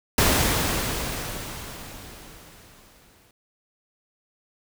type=noise with exponential decay; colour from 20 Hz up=pink; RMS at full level=-18 dBFS; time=0.18-3.31 s; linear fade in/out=2 ms; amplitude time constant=680 ms; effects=none